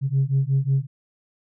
sine beating tone pair, 133.3 / 138.8 Hz, C3 / C#3, +33 / +3 cents, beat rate 5.5 Hz, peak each -20 dBFS, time 0.01-0.87 s, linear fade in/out 50 ms, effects tanh soft clip ceiling -13 dBFS

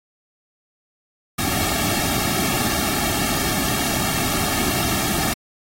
pink noise with comb filter, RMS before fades -22 dBFS, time 1.38-5.34 s, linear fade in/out 10 ms, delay 2 ms, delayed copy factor -0.9, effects AAC 48 kbps

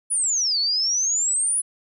sine exponential two-way sweep, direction down then up, 10130 to 4347 to 10130 Hz, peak -19 dBFS, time 0.1-1.62 s, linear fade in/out 20 ms, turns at 0.59 s, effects none

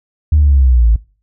sine linear sweep, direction down, 77.78 to 53 Hz, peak -5 dBFS, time 0.32-0.96 s, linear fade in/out 5 ms, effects noise-tail reverb RT60 0.4 s tail -23 dB re dry + tanh soft clip ceiling -2 dBFS

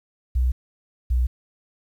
sine tone pair in turn, 62.6 / 61.6 Hz, B1 / B1, +24 / -4 cents, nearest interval unison, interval 28 cents, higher first, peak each -17 dBFS, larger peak neither, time 0.35-0.52 / 1.1-1.27 s, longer neither, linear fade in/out 10 ms, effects 9-bit

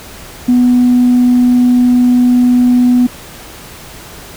sine tone, 246.9 Hz, B3, in tune, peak -4 dBFS, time 0.48-3.07 s, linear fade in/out 10 ms, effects tanh soft clip ceiling -2 dBFS + pink hiss -32 dBFS RMS until 4.36 s

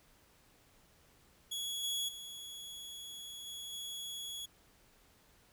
sawtooth tone with level steps, 3357 Hz, G#7, 18 cents sharp, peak -34 / -31 / -42 / -40 / -38 dBFS, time 1.51-4.46 s, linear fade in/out 10 ms, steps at 1.83 / 2.08 / 3.46 / 3.72 s, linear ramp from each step 10 ms, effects pink hiss -66 dBFS RMS until 5.52 s

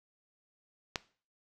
click, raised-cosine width 0.2 ms, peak -14 dBFS, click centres 0.958 s, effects noise-tail reverb RT60 0.4 s tail -18 dB re dry

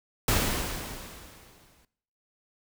pink noise with exponential decay, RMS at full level -23 dBFS, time 0.28-1.85 s, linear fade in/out 2 ms, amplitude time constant 340 ms, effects noise-tail reverb RT60 0.7 s tail -20 dB re dry

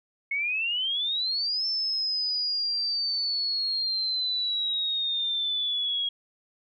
sine exponential two-way sweep, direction up then down, 2180 to 5320 to 3295 Hz, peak -25 dBFS, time 0.31-6.09 s, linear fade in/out 5 ms, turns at 1.66 s, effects none

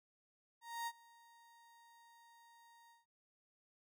35% pulse tone with ADSR envelope, 932.3 Hz, A#5, in tune, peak -37 dBFS, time 0.61-3.06 s, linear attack 260 ms, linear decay 49 ms, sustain -24 dB, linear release 160 ms, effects none

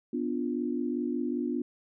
sine chord, B diminished, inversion none, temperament equal with one note detuned, 246.9 / 292.1 / 349.2 Hz, B3 / D4 / F4, 0 / -9 / 0 cents, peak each -31 / -33 / -34 dBFS, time 0.13-1.62 s, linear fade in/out 5 ms, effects none

